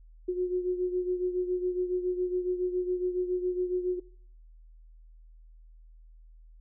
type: beating tone pair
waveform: sine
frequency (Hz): 361.1 / 368.3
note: F#4 / F#4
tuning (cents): -42 / -8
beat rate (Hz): 7.2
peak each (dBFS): -28 / -33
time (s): 0.28-4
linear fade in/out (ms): 10
effects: noise-tail reverb RT60 0.5 s tail -20 dB re dry + added 40 Hz sine -50 dBFS peak until 6.6 s